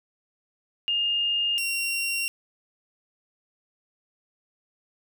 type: tone pair in turn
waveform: sine / sawtooth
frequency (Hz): 2827 / 2751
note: F7 / F7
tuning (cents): +20 / -27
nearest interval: unison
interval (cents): 47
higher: first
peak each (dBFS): -22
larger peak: neither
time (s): 0.88-1.58 / 1.58-2.28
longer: neither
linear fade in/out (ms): 0
effects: none